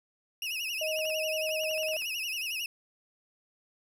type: tone with vibrato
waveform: 35% pulse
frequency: 2707 Hz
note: E7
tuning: 45 cents sharp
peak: -30 dBFS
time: 0.42-2.66 s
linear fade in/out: 2 ms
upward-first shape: sine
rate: 11 Hz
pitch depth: 130 cents each way
type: tone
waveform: sine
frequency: 626 Hz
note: D#5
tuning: 10 cents sharp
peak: -31 dBFS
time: 0.81-1.97 s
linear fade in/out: 5 ms
type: clicks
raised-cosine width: 0.3 ms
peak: -35 dBFS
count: 12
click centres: 0.989 / 1.054 / 1.102 / 1.491 / 1.636 / 1.712 / 1.778 / 1.832 / 1.886 / 1.936 / 1.967 / 2.022 s
effects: none

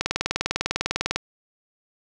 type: click train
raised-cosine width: 0.2 ms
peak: -5 dBFS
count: 24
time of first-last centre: 0.01-1.16 s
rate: 20 Hz
effects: none

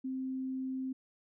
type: tone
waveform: sine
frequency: 261.6 Hz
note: C4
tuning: in tune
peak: -34 dBFS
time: 0.04-0.93 s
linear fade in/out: 10 ms
effects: none

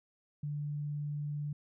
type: tone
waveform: sine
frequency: 147 Hz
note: D3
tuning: 2 cents sharp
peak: -34 dBFS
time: 0.43-1.53 s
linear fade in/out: 5 ms
effects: none

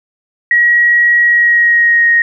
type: tone with pitch glide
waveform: sine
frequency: 1907 to 1871 Hz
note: A#6 to A#6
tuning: +39 to +6 cents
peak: -6 dBFS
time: 0.51-2.22 s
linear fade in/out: 2 ms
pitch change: -33 cents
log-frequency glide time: 1.21-2.09 s
effects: none

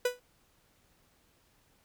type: tone with exponential decay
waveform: 45% pulse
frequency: 493.9 Hz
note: B4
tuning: in tune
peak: -23 dBFS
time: 0.05-0.2 s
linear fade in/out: 5 ms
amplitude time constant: 31 ms
effects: pink hiss -68 dBFS RMS until 1.84 s

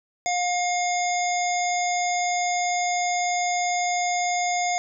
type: harmonic tone with a mistuned harmonic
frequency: 712 Hz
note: F5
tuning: 33 cents sharp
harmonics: 1 / 3 / 5 / 7 / 9 / 10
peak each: -23 / -29 / -37 / -38 / -31 / -38 dBFS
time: 0.26-4.78 s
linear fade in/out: 0 ms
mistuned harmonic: 9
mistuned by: +44 cents
effects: none

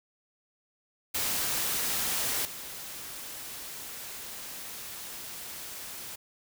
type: noise with level steps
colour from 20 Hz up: white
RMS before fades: -30 / -41 dBFS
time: 1.14-6.16 s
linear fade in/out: 10 ms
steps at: 2.45 s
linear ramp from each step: 2 ms
effects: none

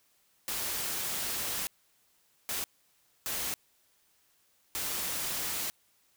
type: noise bursts at uneven times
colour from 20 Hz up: white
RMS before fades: -34 dBFS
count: 4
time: 0.48-1.67 / 2.49-2.64 / 3.26-3.54 / 4.75-5.7 s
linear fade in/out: 0 ms
effects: white hiss -69 dBFS RMS until 6.16 s

